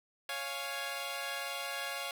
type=chord; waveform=10% pulse; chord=Db major; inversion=none; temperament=equal; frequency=554.4 / 698.5 / 830.6 Hz; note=Db5 / F5 / Ab5; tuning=0 / 0 / 0 cents; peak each=-32 / -32 / -35 dBFS; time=0.29-2.11 s; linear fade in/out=2 ms; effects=none